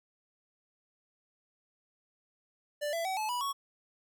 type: tone with pitch steps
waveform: square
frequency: 589 / 668.8 / 759.4 / 862.3 / 979.2 / 1111.9 Hz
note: D5 / E5 / F#5 / A5 / B5 / C#6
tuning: +5 / +25 / +45 / -35 / -15 / +5 cents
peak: -32 dBFS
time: 2.81-3.53 s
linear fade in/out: 20 ms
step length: 120 ms
effects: none